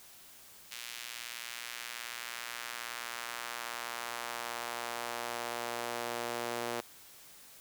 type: tone with high-pass filter sweep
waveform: sawtooth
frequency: 118.8 Hz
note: A#2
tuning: 33 cents sharp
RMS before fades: -40 dBFS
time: 0.71-6.81 s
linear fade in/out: 10 ms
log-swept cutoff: 2700 to 440 Hz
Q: 1
effects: white hiss -55 dBFS RMS until 7.6 s